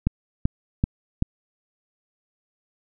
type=click train; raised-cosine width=5 ms; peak=-7 dBFS; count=4; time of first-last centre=0.07-1.224 s; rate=2.6 Hz; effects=none